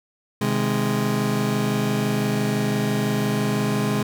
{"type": "chord", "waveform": "30% pulse", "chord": "Ab major", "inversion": "first", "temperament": "just", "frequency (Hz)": [129.78, 155.74, 207.7], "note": ["C3", "Eb3", "Ab3"], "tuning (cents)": [-14, 2, 0], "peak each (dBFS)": [-22, -26, -20], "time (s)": [0.41, 4.03], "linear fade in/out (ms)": 5, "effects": []}